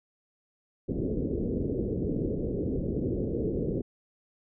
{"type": "low-pass noise", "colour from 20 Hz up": "white", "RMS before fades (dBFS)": -30, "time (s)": [0.88, 3.82], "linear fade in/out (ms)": 10, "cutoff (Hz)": 470, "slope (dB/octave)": 48, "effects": []}